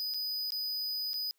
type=tone with dropouts; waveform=square; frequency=4978 Hz; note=D#8; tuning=in tune; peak=-33 dBFS; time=0-1.31 s; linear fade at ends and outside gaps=0 ms; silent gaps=0.138-0.144 / 0.505-0.521 / 1.133-1.141 s; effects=white hiss -75 dBFS RMS until 1.38 s + high-pass 400 Hz 12 dB/octave